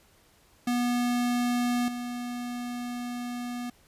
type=tone with level steps; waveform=square; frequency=243.3 Hz; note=B3; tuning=26 cents flat; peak=-25 / -33 dBFS; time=0.67-3.7 s; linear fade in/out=5 ms; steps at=1.88 s; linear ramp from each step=2 ms; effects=pink hiss -61 dBFS RMS until 3.87 s + resampled to 32000 Hz